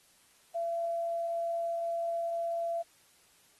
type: tone with quantisation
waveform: sine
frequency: 676 Hz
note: E5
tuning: 43 cents sharp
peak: -30 dBFS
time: 0.54-2.83 s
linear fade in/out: 20 ms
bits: 10
effects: white hiss -64 dBFS RMS until 3.59 s + AAC 32 kbps